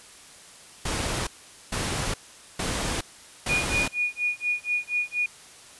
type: noise bursts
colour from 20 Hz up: pink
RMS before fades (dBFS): -28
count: 4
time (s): 0.85-3.88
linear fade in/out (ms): 5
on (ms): 420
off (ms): 450
type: tone with tremolo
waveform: sine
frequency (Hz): 2450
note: D#7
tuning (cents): -27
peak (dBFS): -21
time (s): 3.49-5.26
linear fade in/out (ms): 2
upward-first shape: sine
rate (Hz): 4.2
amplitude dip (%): 100
effects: white hiss -48 dBFS RMS until 5.79 s + resampled to 24000 Hz